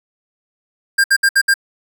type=tone bursts; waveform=square; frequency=1600 Hz; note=G6; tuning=35 cents sharp; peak=-10 dBFS; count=5; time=0.98-1.541 s; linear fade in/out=10 ms; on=61 ms; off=64 ms; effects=none